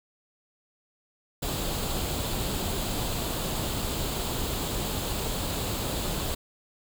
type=noise with comb filter; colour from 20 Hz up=pink; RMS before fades=-30 dBFS; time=1.42-6.35 s; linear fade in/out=10 ms; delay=0.26 ms; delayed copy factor=+0.5; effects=none